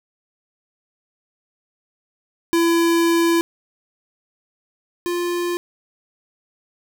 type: tone pair in turn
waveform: square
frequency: 336.2 / 349.5 Hz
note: E4 / F4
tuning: +34 / +1 cents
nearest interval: minor second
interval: 67 cents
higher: second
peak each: -15 / -21 dBFS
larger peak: first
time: 2.53-3.41 / 5.06-5.57 s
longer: first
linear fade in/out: 0 ms
effects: none